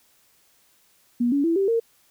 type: tone with pitch steps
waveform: sine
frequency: 240.6 / 282.8 / 332.5 / 390.9 / 459.5 Hz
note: B3 / C#4 / E4 / G4 / A#4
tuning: -45 / +35 / +15 / -5 / -25 cents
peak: -18 dBFS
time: 1.2-1.8 s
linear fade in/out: 10 ms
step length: 120 ms
effects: white hiss -61 dBFS RMS until 2.1 s